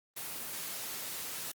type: noise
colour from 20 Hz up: white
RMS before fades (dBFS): -40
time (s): 0.16-1.52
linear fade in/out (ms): 10
effects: high-pass 100 Hz 12 dB/octave + Opus 24 kbps